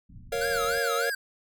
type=low-pass noise; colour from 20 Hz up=pink; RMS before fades=-46 dBFS; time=0.09-0.79 s; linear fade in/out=10 ms; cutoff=230 Hz; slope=48 dB/octave
type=chord; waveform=square; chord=Bb minor; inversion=none; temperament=equal; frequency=466.2 / 554.4 / 698.5 Hz; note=Bb4 / Db5 / F5; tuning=0 / 0 / 0 cents; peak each=-30 / -32 / -35 dBFS; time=0.32-1.1 s; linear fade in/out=5 ms
type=tone with vibrato; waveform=square; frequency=1451 Hz; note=F#6; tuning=34 cents flat; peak=-29 dBFS; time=0.41-1.15 s; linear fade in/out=5 ms; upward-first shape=sine; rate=3.3 Hz; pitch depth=240 cents each way
effects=none